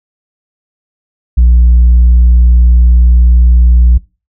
triangle tone with tanh clipping, 59.9 Hz, A#1, 48 cents sharp, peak -3 dBFS, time 1.37-3.98 s, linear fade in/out 10 ms, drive 7 dB, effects noise-tail reverb RT60 0.3 s tail -21 dB re dry

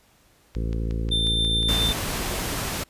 harmonic tone, 56 Hz, A1, 31 cents sharp, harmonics 1 / 2 / 3 / 4 / 5 / 6 / 7 / 8 / 9, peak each -25 / -31 / -35 / -37 / -39 / -41 / -42 / -43 / -44 dBFS, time 0.55-1.92 s, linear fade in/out 10 ms
click train, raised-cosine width 0.2 ms, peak -24 dBFS, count 10, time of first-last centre 0.55-2.169 s, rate 5.56 Hz
triangle tone with tremolo, 3571 Hz, A7, 25 cents sharp, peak -19 dBFS, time 1.11-1.93 s, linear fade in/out 10 ms, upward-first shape triangle, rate 7.2 Hz, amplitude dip 25%
pink noise, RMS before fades -28 dBFS, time 1.68-2.84 s, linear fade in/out 10 ms
effects pink hiss -59 dBFS RMS until 2.89 s + resampled to 32000 Hz

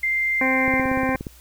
sine tone, 2093 Hz, C7, in tune, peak -19 dBFS, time 0.03-0.81 s, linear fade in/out 5 ms
harmonic tone, 261.6 Hz, C4, in tune, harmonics 1 / 2 / 3 / 4 / 6 / 7 / 8 / 9, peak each -23 / -26 / -28 / -29 / -31 / -31 / -32 / -33 dBFS, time 0.41-1.16 s, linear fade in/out 2 ms
click train, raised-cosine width 3 ms, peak -17 dBFS, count 11, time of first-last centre 0.68-1.268 s, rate 17 Hz
effects added 60 Hz sine -48 dBFS peak until 1.4 s + white hiss -51 dBFS RMS until 1.4 s

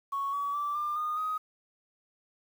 sine tone with pitch steps, 1108.7 / 1136.6 / 1165.2 / 1194.5 / 1224.5 / 1255.3 Hz, C#6 / C#6 / D6 / D6 / D#6 / D#6, 0 / +43 / -14 / +29 / -28 / +15 cents, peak -28 dBFS, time 0.12-1.38 s, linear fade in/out 10 ms, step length 210 ms, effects tanh soft clip ceiling -25 dBFS + 9-bit

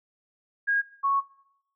sine tone pair in turn, 1633 / 1106.4 Hz, G#6 / C#6, -30 / -4 cents, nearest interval perfect fifth, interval 674 cents, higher first, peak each -21 dBFS, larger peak neither, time 0.67-0.82 / 1.03-1.21 s, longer second, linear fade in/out 20 ms, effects noise-tail reverb RT60 0.7 s tail -17 dB re dry

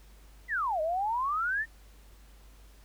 sine exponential two-way sweep, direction down then up, 2050 to 607 to 1857 Hz, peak -27 dBFS, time 0.48-1.66 s, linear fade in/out 50 ms, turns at 0.81 s, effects added 50 Hz sine -52 dBFS peak until 2.84 s + pink hiss -61 dBFS RMS until 2.84 s

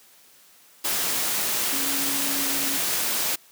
sine tone in noise, 277.2 Hz, C#4, in tune, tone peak -33 dBFS, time 1.72-2.78 s, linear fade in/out 10 ms, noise white, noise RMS -25 dBFS, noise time 0.84-3.36 s, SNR -11 dB, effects white hiss -54 dBFS RMS until 3.51 s + high-pass 150 Hz 12 dB/octave

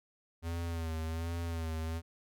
square tone with vibrato, 82.4 Hz, E2, in tune, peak -35 dBFS, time 0.42-2.02 s, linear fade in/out 50 ms, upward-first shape sine, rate 1.3 Hz, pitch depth 52 cents each way, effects none

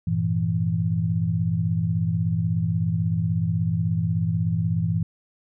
sine chord, E diminished, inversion first, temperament equal with one note detuned, 98 / 114.34 / 164.81 Hz, G2 / Bb2 / E3, 0 / -33 / 0 cents, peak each -26 / -26 / -23 dBFS, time 0.07-5.03 s, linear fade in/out 5 ms, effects none

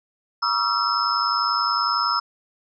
sine tone cluster, 958 / 1128 / 1259 / 1359 / 5210 Hz, A#5 / C#6 / D#6 / F6 / E8, +47 / +30 / +20 / -48 / -21 cents, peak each -28 / -28 / -26 / -23 / -25 dBFS, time 0.42-2.2 s, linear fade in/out 10 ms, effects none

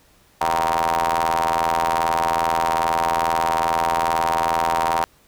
sawtooth ring-modulated tone, 82.41 Hz, E2, in tune, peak -11 dBFS, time 0.41-5.04 s, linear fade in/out 0 ms, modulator 856 Hz, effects pink hiss -56 dBFS RMS until 5.27 s

